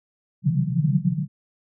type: band-pass noise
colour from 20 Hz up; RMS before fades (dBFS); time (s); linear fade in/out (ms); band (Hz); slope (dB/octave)
pink; -22; 0.42-1.28; 50; 130 to 190; 96
effects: none